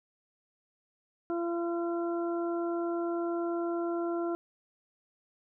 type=harmonic tone; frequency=341.1 Hz; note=F4; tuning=41 cents flat; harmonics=1 / 2 / 3 / 4; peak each=-30 / -37 / -45 / -42 dBFS; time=1.3-4.35 s; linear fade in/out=0 ms; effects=none